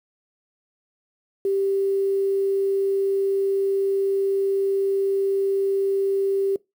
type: tone with quantisation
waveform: sine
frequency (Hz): 392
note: G4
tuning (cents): 0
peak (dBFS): -19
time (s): 1.45-6.56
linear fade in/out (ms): 2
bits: 8
effects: noise-tail reverb RT60 0.2 s tail -22 dB re dry